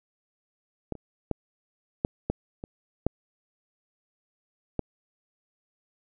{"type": "clicks", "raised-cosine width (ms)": 2, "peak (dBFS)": [-17, -29, -13, -10, -12, -23, -9, -13], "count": 8, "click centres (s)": [0.923, 0.953, 1.313, 2.049, 2.3, 2.639, 3.066, 4.793], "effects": []}